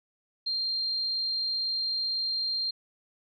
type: tone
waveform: sine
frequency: 4186 Hz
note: C8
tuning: in tune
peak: -27 dBFS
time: 0.46-2.71 s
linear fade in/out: 10 ms
effects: none